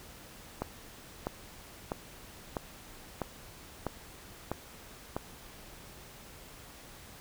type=click train; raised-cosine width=1 ms; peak=-18 dBFS; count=8; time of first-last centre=0.62-5.165 s; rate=1.54 Hz; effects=pink hiss -51 dBFS RMS until 7.2 s